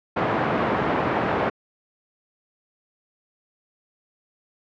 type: band-pass noise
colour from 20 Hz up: white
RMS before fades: -23 dBFS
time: 0.16-1.5 s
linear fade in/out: 10 ms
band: 110 to 1000 Hz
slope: 12 dB/octave
effects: low-pass 3000 Hz 12 dB/octave